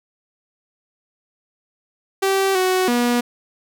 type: tone with pitch steps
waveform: sawtooth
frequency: 387.6 / 371.2 / 241.6 Hz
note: G4 / F#4 / B3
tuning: -20 / +6 / -38 cents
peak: -12 dBFS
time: 2.22-3.21 s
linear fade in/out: 10 ms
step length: 330 ms
effects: none